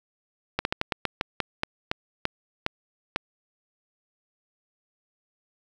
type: slowing click train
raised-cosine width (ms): 0.3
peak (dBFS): -8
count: 13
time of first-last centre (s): 0.59-3.161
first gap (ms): 61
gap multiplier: 1.21
effects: 7-bit